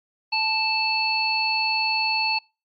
harmonic tone, 880 Hz, A5, in tune, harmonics 1 / 3 / 5, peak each -26 / -24 / -25 dBFS, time 0.32-2.39 s, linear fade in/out 10 ms, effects noise-tail reverb RT60 0.3 s tail -26 dB re dry + Opus 48 kbps

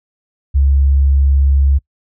sine tone, 69 Hz, C#2, 7 cents flat, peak -8 dBFS, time 0.54-1.79 s, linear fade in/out 20 ms, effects noise-tail reverb RT60 0.1 s tail -25 dB re dry

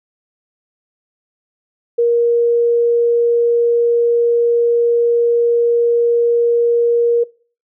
sine tone, 471.6 Hz, A#4, 20 cents sharp, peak -10 dBFS, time 1.98-7.24 s, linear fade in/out 10 ms, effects noise-tail reverb RT60 0.4 s tail -22 dB re dry

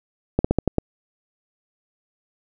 slowing click train, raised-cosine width 2 ms, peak -4 dBFS, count 6, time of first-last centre 0.39-0.783 s, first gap 55 ms, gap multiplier 1.18, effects none

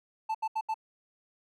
triangle tone bursts, 880 Hz, A5, in tune, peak -26 dBFS, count 4, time 0.29-0.743 s, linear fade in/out 10 ms, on 57 ms, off 75 ms, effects none

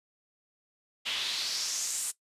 pink noise with band-pass filter sweep, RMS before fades -33 dBFS, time 1.05-2.12 s, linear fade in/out 20 ms, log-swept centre 3000 to 8900 Hz, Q 3, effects noise-tail reverb RT60 0.1 s tail -17 dB re dry + resampled to 32000 Hz

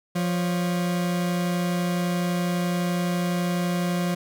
40% pulse tone pair together, 175.7 / 559 Hz, F3 / C#5, +11 / +14 cents, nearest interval octave + minor sixth, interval 2003 cents, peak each -22 / -34 dBFS, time 0.15-4.15 s, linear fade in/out 10 ms, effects none

